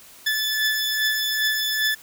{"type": "beating tone pair", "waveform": "20% pulse", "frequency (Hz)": [1738, 1740.5], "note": ["A6", "A6"], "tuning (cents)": [-22, -19], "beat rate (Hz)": 2.5, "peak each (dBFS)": [-17, -22], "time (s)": [0.26, 1.95], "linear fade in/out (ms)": 10, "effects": ["white hiss -47 dBFS RMS until 2.02 s"]}